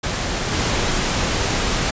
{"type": "noise with level steps", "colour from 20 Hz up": "pink", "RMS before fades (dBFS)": [-23, -20], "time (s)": [0.03, 1.91], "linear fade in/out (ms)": 10, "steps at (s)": 0.52, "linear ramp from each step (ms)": 20, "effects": ["resampled to 16000 Hz"]}